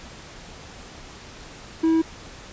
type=tone; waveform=triangle; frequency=324.1 Hz; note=E4; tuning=29 cents flat; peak=-14 dBFS; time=1.83-2.02 s; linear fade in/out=10 ms; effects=pink hiss -42 dBFS RMS until 2.52 s + resampled to 16000 Hz